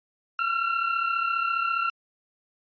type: tone pair together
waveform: 35% pulse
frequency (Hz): 1353 / 1387.8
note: E6 / F6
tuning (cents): +45 / -11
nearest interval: unison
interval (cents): 44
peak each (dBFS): -23 / -27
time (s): 0.39-1.9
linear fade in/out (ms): 2
effects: resampled to 11025 Hz